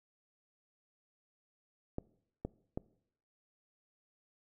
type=clicks; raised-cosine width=2 ms; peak=-23 dBFS; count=3; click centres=1.984 / 2.45 / 2.775 s; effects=noise-tail reverb RT60 0.7 s tail -22 dB re dry